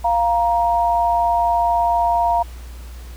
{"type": "tone pair together", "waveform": "sine", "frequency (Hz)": [696, 940.1], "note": ["F5", "A#5"], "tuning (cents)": [-6, 14], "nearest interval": "perfect fourth", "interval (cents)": 520, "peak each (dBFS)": -17, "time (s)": [0.04, 2.43], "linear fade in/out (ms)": 10, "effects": ["added 60 Hz sine -32 dBFS peak until 3.16 s", "pink hiss -45 dBFS RMS until 3.16 s"]}